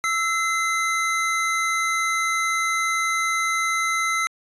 square tone pair together, 1318.5 / 2061 Hz, E6 / C7, 0 / -27 cents, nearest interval minor sixth, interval 773 cents, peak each -24 dBFS, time 0.04-4.27 s, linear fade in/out 0 ms, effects resampled to 22050 Hz

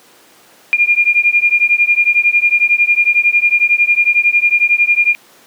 sine beating tone pair, 2407 / 2418 Hz, D7 / D7, +42 / +50 cents, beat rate 11 Hz, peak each -12 dBFS, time 0.73-5.15 s, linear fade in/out 0 ms, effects pink hiss -45 dBFS RMS until 5.46 s + high-pass 300 Hz 12 dB/octave

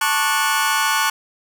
sawtooth chord, D major seventh, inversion second, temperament just, 881 / 1101.2 / 1174.7 / 1468.3 Hz, A5 / C#6 / D6 / F#6, +2 / -12 / 0 / -14 cents, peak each -18 / -18 / -22 / -17 dBFS, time 0.01-1.1 s, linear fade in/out 5 ms, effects none

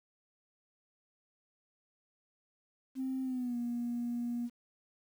sine tone with pitch glide, 262.3 to 239.1 Hz, C4 to A#3, +4 to +44 cents, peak -32 dBFS, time 2.95-4.5 s, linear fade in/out 50 ms, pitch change -160 cents, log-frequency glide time 3.23-3.57 s, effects tanh soft clip ceiling -28 dBFS + 10-bit

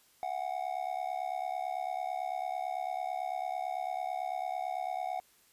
triangle tone with amplitude modulation, 737 Hz, F#5, 7 cents flat, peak -27 dBFS, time 0.23-5.2 s, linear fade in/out 0 ms, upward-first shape sine, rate 69 Hz, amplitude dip 95%, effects white hiss -65 dBFS RMS until 5.52 s + resampled to 32000 Hz

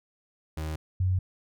35% pulse / sine tone pair in turn, 78.2 / 92.54 Hz, D#2 / F#2, +9 / +1 cents, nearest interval minor third, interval 292 cents, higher second, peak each -29 / -22 dBFS, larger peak second, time 0.57-0.76 / 1-1.19 s, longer neither, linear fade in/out 5 ms, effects none

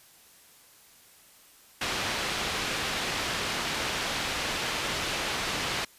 white low-pass noise, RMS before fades -31 dBFS, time 1.81-5.85 s, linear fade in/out 5 ms, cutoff 3700 Hz, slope 12 dB/octave, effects white hiss -56 dBFS RMS until 5.98 s + resampled to 32000 Hz

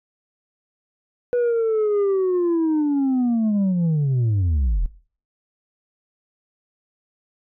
sine linear sweep, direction down, 491.5 to 37.11 Hz, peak -14 dBFS, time 1.33-4.86 s, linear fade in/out 0 ms, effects noise-tail reverb RT60 0.4 s tail -18 dB re dry + tanh soft clip ceiling -16 dBFS

